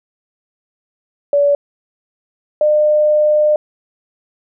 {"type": "tone pair in turn", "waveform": "sine", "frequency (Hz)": [573, 603.6], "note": ["D5", "D5"], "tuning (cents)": [-43, 47], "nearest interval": "minor second", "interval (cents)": 90, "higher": "second", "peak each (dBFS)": -9, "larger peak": "neither", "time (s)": [[1.33, 1.55], [2.61, 3.56]], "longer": "second", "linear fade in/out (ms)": 2, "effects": []}